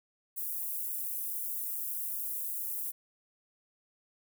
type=high-pass noise; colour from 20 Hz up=pink; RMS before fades=-36 dBFS; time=0.36-2.92 s; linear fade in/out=20 ms; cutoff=12000 Hz; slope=24 dB/octave; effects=none